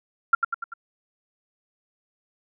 sine tone with echo, 1380 Hz, F6, 21 cents flat, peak -12 dBFS, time 0.33-0.35 s, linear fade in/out 5 ms, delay 97 ms, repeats 4, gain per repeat -5 dB, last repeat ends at 0.738 s, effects none

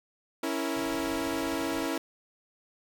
sawtooth chord, A# diminished, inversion first, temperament equal, 277.2 / 329.6 / 466.2 Hz, C#4 / E4 / A#4, 0 / 0 / 0 cents, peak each -29 / -28 / -33 dBFS, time 0.43-1.98 s, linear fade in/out 5 ms
pink low-pass noise, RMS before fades -47 dBFS, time 0.76-1.87 s, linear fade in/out 5 ms, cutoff 960 Hz, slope 96 dB/octave
effects none

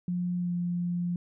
sine tone with pitch glide, 177.6 to 175.15 Hz, F3 to F3, +29 to +5 cents, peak -27 dBFS, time 0.08-1.16 s, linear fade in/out 2 ms, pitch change -24 cents, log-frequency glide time 0.38-0.52 s, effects none

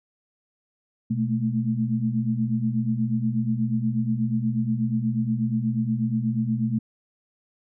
sine tone cluster, 124.2 / 216.1 / 224.4 Hz, B2 / A3 / A3, +10 / -31 / +34 cents, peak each -26 dBFS, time 1.1-6.79 s, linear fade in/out 10 ms, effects none

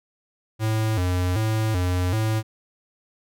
square tone with vibrato, 99.5 Hz, G2, 26 cents sharp, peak -21 dBFS, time 0.59-2.43 s, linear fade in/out 50 ms, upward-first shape square, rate 1.3 Hz, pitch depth 170 cents each way, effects none

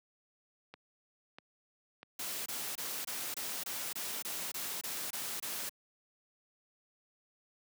click train, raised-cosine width 0.3 ms, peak -32 dBFS, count 4, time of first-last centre 0.74-2.675 s, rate 1.55 Hz
white noise bursts, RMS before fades -39 dBFS, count 12, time 2.19-5.694 s, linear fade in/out 5 ms, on 270 ms, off 24 ms
effects high-pass 150 Hz 12 dB/octave

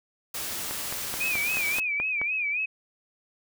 white noise, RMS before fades -33 dBFS, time 0.34-1.8 s, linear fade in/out 5 ms
click train, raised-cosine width 0.5 ms, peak -18 dBFS, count 8, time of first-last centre 0.71-2.215 s, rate 4.65 Hz
sine tone with vibrato, 2422 Hz, D#7, 47 cents flat, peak -25 dBFS, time 1.2-2.66 s, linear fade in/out 10 ms, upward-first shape sine, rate 3.7 Hz, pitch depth 110 cents each way
effects none

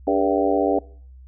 harmonic tone with a mistuned harmonic, 96.6 Hz, G2, 25 cents flat, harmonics 3 / 4 / 5 / 6 / 7 / 8, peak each -22 / -23 / -24 / -25 / -25 / -26 dBFS, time 0.07-0.79 s, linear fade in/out 5 ms, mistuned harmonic 4, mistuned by +59 cents, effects noise-tail reverb RT60 0.5 s tail -22 dB re dry + added 64 Hz sine -41 dBFS peak until 1.27 s

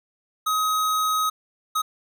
square tone bursts at uneven times, 1265 Hz, D#6, 28 cents sharp, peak -21 dBFS, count 2, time 0.46-1.3 / 1.75-1.82 s, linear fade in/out 10 ms, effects none

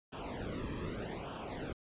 brown noise with flanger, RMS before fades -41 dBFS, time 0.12-1.73 s, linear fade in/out 10 ms, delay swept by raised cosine 0.48 to 1.4 ms, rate 0.82 Hz, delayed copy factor -1, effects resampled to 8000 Hz

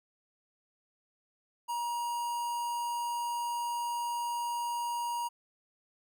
square tone with notch filter, 950 Hz, A#5, 33 cents sharp, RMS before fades -34 dBFS, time 1.68-5.29 s, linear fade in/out 20 ms, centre 3700 Hz, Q 1.1, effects none

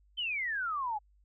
sine exponential sweep, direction down, 3140 to 810 Hz, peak -31 dBFS, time 0.17-0.99 s, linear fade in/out 20 ms, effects added 50 Hz sine -62 dBFS peak until 1.24 s

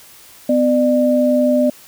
sine tone pair together, 252.3 / 598 Hz, B3 / D5, +37 / +31 cents, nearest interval octave + minor third, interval 1494 cents, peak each -14 dBFS, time 0.49-1.7 s, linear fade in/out 5 ms, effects white hiss -43 dBFS RMS until 1.87 s

